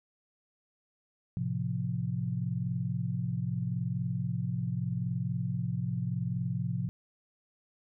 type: chord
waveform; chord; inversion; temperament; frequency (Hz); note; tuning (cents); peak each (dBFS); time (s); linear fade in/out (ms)
sine; F major; first; equal; 110 / 130.81 / 174.61; A2 / C3 / F3; 0 / 0 / 0; -35 / -33 / -34; 1.37-6.89; 0
effects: none